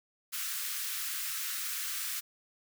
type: high-pass noise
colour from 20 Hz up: white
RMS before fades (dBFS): -36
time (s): 0.32-2.21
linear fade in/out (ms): 20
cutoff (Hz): 1200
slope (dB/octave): 48
effects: none